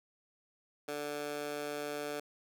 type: tone with high-pass filter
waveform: 15% pulse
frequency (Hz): 146.83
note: D3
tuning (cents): 0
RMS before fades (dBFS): -39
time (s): 0.88-2.2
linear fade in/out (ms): 5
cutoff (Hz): 450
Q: 1.1
effects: none